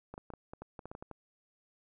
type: clicks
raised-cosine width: 1 ms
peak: -30 dBFS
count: 12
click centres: 0.14 / 0.179 / 0.303 / 0.337 / 0.535 / 0.62 / 0.792 / 0.856 / 0.915 / 0.951 / 1.025 / 1.113 s
effects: none